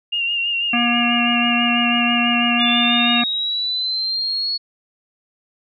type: tone with vibrato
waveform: sine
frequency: 2794 Hz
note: F7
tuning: in tune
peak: -18 dBFS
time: 0.12-3.22 s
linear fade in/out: 10 ms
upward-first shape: sine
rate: 6.1 Hz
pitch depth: 36 cents each way
type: harmonic tone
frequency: 238.9 Hz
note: A#3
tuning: 43 cents sharp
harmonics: 1 / 3 / 5 / 7 / 9 / 10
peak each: -19 / -24 / -26 / -27 / -29 / -29 dBFS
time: 0.73-3.24 s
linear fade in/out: 5 ms
type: linear sweep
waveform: sine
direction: up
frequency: 3479 to 4379 Hz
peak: -19 dBFS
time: 2.59-4.58 s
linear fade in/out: 20 ms
effects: none